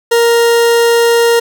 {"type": "tone", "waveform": "40% pulse", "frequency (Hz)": 467.5, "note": "A#4", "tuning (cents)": 5, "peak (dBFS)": -6, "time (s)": [0.11, 1.4], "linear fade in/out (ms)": 10, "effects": []}